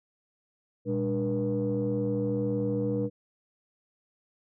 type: tone cluster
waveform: sine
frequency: 119.2 / 200.8 / 295.6 / 481.1 Hz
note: A#2 / G3 / D4 / B4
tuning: +39 / +42 / +11 / -45 cents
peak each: -31 / -31 / -31 / -29 dBFS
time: 0.85-3.1 s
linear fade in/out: 50 ms
effects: tanh soft clip ceiling -19 dBFS